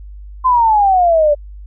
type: exponential sweep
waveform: sine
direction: down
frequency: 1042 to 575 Hz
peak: -8 dBFS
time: 0.44-1.35 s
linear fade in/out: 20 ms
effects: added 50 Hz sine -30 dBFS peak until 1.66 s